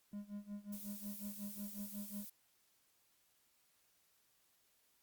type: tone with tremolo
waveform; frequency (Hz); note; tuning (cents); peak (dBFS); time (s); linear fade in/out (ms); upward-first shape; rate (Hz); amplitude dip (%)
triangle; 204.8; G#3; -24; -40; 0.13-2.25; 2; sine; 5.5; 90
type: noise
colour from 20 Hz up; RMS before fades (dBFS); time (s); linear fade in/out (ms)
violet; -50; 0.72-2.3; 10
effects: white hiss -75 dBFS RMS until 5.02 s + Opus 48 kbps